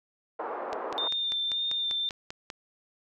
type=band-pass noise; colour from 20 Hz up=white; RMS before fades=-35 dBFS; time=0.39-1.08 s; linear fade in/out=5 ms; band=350 to 1100 Hz; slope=24 dB/octave
type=click train; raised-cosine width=0.2 ms; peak=-20 dBFS; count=10; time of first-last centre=0.73-2.502 s; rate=5.08 Hz
type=tone with vibrato; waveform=sine; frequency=3600 Hz; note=A7; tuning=39 cents sharp; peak=-27 dBFS; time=0.98-2.09 s; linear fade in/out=0 ms; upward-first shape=sine; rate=1.8 Hz; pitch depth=18 cents each way
effects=none